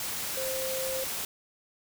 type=tone in noise; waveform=sine; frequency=525 Hz; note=C5; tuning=6 cents sharp; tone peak=-32 dBFS; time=0.37-1.04 s; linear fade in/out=2 ms; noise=white; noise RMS=-34 dBFS; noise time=0-1.25 s; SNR=-1 dB; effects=none